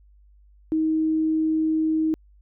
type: tone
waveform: sine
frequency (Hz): 315.9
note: D#4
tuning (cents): +26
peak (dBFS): -19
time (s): 0.72-2.14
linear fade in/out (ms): 0
effects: added 50 Hz sine -51 dBFS peak until 2.41 s